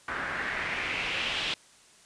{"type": "noise with low-pass filter sweep", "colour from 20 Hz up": "white", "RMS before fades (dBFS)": -32, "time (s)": [0.08, 1.54], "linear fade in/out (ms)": 2, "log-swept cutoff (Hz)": [1500, 3300], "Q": 3, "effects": ["white hiss -57 dBFS RMS until 2.05 s", "resampled to 22050 Hz"]}